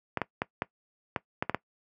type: clicks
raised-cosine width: 0.5 ms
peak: -12 dBFS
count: 8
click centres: 0.173 / 0.217 / 0.419 / 0.621 / 1.162 / 1.425 / 1.496 / 1.546 s
effects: noise-tail reverb RT60 0.1 s tail -20 dB re dry + high-pass 100 Hz 12 dB/octave